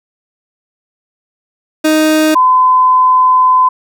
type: tone pair in turn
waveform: 30% pulse / sine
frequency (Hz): 311.1 / 1018.4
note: D#4 / C6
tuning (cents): 0 / -47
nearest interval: octave + major sixth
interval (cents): 2053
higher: second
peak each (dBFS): -5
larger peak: neither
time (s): 1.84-2.35 / 2.35-3.69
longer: second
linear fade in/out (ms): 10
effects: none